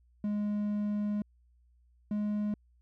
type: tone pair in turn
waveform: triangle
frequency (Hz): 207.7 / 208.8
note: G#3 / G#3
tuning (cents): 0 / +10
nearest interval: unison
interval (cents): 10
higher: second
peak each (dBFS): -27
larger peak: neither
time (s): 0.24-1.22 / 2.11-2.54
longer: first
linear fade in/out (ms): 2
effects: added 60 Hz sine -62 dBFS peak until 2.81 s

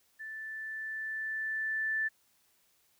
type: tone with level ramp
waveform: sine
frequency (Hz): 1760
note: A6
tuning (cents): 0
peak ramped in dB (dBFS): -40 to -28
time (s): 0.19-2.09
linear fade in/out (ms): 20
effects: white hiss -70 dBFS RMS until 2.99 s

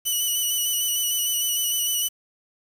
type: tone with vibrato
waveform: 10% pulse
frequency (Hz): 2960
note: F#7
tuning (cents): 0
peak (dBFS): -14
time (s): 0.05-2.09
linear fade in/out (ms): 20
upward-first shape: square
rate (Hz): 6.6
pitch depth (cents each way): 19
effects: 7-bit

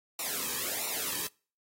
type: noise with flanger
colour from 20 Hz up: white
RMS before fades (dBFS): -34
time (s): 0.19-1.27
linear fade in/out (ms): 2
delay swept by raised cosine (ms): 0.61 to 1.46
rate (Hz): 1.5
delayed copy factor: -0.95
effects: noise-tail reverb RT60 0.4 s tail -26 dB re dry + AAC 48 kbps

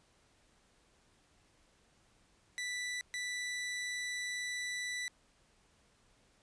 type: tone bursts at uneven times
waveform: sawtooth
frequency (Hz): 1975.5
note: B6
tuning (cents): 0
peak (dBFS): -33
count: 2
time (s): 2.58-3.01 / 3.14-5.08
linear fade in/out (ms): 0
effects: pink hiss -69 dBFS RMS until 6.42 s + resampled to 22050 Hz

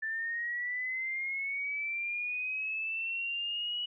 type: linear sweep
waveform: sine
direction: up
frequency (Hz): 1760 to 2941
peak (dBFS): -32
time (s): 0.02-3.86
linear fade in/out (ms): 10
effects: none

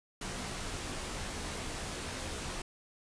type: noise with comb filter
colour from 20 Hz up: pink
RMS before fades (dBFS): -39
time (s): 0.21-2.62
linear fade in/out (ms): 5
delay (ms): 18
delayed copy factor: -0.55
effects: resampled to 22050 Hz

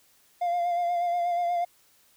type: tone with vibrato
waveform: triangle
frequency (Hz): 698.5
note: F5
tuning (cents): 0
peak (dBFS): -21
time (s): 0.41-1.65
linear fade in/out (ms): 10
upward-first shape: sine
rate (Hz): 8.3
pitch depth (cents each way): 29
effects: tanh soft clip ceiling -18 dBFS + white hiss -62 dBFS RMS until 2.16 s

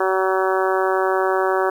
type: harmonic tone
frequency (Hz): 189.1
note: F#3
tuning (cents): +38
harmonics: 2 / 3 / 4 / 5 / 6 / 7 / 8 / 9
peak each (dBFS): -20 / -24 / -24 / -26 / -26 / -29 / -28 / -32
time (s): 0-1.7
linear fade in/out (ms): 5
effects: 8-bit

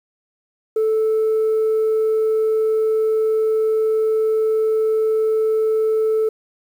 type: tone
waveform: sine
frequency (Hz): 438.4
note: A4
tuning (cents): -6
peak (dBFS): -13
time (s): 0.76-6.29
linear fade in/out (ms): 5
effects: tanh soft clip ceiling -13 dBFS + 8-bit

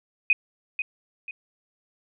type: tone with echo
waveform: sine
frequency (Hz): 2500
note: D#7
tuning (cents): +8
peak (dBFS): -15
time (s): 0.3-0.33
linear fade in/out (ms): 2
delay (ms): 490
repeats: 2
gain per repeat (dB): -9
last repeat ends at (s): 1.31
effects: none

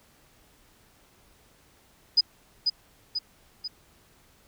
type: tone with echo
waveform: sine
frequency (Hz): 4978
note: D#8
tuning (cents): 0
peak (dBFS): -15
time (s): 2.17-2.21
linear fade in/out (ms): 10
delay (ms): 490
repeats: 3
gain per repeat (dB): -5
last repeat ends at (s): 3.68
effects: pink hiss -60 dBFS RMS until 4.47 s

